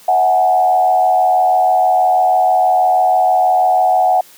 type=tone with frequency modulation; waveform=sine; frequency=740 Hz; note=F#5; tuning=in tune; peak=-9 dBFS; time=0.08-4.21 s; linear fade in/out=5 ms; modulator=86.2 Hz; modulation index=0.77; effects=white hiss -43 dBFS RMS until 4.37 s + high-pass 150 Hz 12 dB/octave